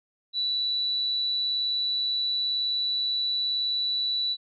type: tone with amplitude modulation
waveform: sine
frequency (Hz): 3951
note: B7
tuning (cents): 0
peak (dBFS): -23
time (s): 0.33-4.37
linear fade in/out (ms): 50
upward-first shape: sine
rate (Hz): 139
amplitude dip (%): 25
effects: none